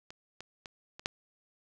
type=clicks; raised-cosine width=0.2 ms; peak=-28 / -26 / -26 / -28 / -13 dBFS; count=5; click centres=0.105 / 0.406 / 0.658 / 0.995 / 1.059 s; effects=none